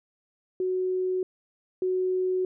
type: tone pair in turn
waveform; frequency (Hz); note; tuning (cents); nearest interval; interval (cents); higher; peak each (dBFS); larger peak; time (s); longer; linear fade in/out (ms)
sine; 370 / 370; F#4 / F#4; 0 / 0; unison; 0; neither; -24 / -23; second; 0.6-1.23 / 1.82-2.45; neither; 2
effects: none